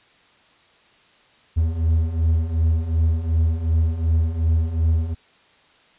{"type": "beating tone pair", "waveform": "triangle", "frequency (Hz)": [79.1, 81.8], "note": ["D#2", "E2"], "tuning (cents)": [29, -13], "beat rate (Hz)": 2.7, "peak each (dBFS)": [-21, -16], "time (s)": [1.56, 5.15], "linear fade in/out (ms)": 20, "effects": ["white hiss -55 dBFS RMS until 5.98 s", "resampled to 8000 Hz"]}